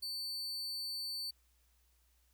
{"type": "tone", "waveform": "40% pulse", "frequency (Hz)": 4500, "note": "C#8", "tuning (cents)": 25, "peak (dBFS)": -37, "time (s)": [0.02, 1.31], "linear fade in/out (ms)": 10, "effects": ["added 60 Hz sine -70 dBFS peak until 2.33 s", "white hiss -75 dBFS RMS until 2.33 s"]}